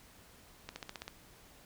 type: accelerating click train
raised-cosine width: 0.2 ms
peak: -24 dBFS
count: 7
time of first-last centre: 0.69-1.08 s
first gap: 70 ms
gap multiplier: 0.97
effects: pink hiss -59 dBFS RMS until 1.65 s